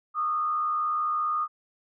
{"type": "tone with frequency modulation", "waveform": "sine", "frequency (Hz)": 1226, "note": "D#6", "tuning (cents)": -26, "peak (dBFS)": -24, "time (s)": [0.14, 1.48], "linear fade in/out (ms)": 50, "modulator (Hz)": 77.7, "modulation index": 0.48, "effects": []}